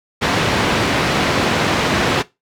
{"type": "band-pass noise", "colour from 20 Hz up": "pink", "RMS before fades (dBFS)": -17, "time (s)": [0.21, 2.23], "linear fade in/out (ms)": 20, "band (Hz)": [120, 3800], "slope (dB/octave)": 12, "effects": ["noise-tail reverb RT60 0.2 s tail -18 dB re dry"]}